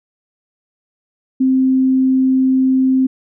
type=tone; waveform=sine; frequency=261.6 Hz; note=C4; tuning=in tune; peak=-10 dBFS; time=1.4-3.07 s; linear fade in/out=10 ms; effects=none